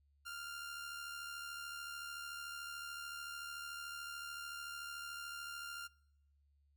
sawtooth tone with amplitude modulation, 1396.9 Hz, F6, in tune, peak -39 dBFS, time 0.25-5.88 s, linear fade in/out 20 ms, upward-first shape sine, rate 73.6 Hz, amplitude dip 45%, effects noise-tail reverb RT60 0.8 s tail -24 dB re dry + added 71 Hz sine -70 dBFS peak until 6.76 s

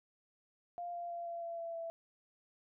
sine tone with pitch steps, 698.5 / 692.9 / 687.3 / 681.8 / 676.3 / 670.8 / 665.4 Hz, F5 / F5 / F5 / F5 / E5 / E5 / E5, 0 / -14 / -28 / -42 / +44 / +30 / +16 cents, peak -39 dBFS, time 0.78-1.9 s, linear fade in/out 0 ms, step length 160 ms, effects none

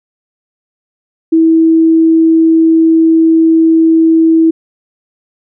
sine tone, 324.8 Hz, E4, 26 cents flat, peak -4 dBFS, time 1.32-4.51 s, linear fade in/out 10 ms, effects none

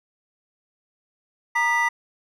triangle tone cluster, 934 / 1214 / 1969 Hz, A#5 / D#6 / B6, +3 / -43 / -6 cents, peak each -21 / -27 / -19 dBFS, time 1.55-1.89 s, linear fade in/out 10 ms, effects none

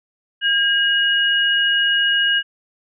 sine tone pair together, 1619.3 / 2888 Hz, G#6 / F#7, -44 / -43 cents, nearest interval minor seventh, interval 1001 cents, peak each -17 dBFS, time 0.41-2.43 s, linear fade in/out 50 ms, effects none

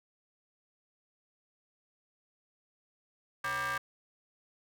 40% pulse ring-modulated tone, 209.1 Hz, G#3, 12 cents sharp, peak -28 dBFS, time 3.44-3.78 s, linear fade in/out 5 ms, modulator 1390 Hz, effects none

